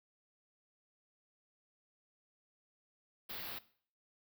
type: band-stop noise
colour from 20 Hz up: white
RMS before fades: -44 dBFS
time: 3.29-3.59 s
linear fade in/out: 10 ms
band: 4800 to 13000 Hz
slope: 48 dB/octave
effects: noise-tail reverb RT60 0.5 s tail -18 dB re dry